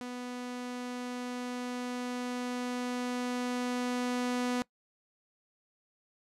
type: tone with level ramp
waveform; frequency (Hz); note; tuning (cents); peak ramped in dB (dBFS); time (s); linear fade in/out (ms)
sawtooth; 247.2; B3; +2; -34 to -25; 0.01-4.62; 0
effects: noise-tail reverb RT60 0.1 s tail -22 dB re dry + low-pass 9000 Hz 12 dB/octave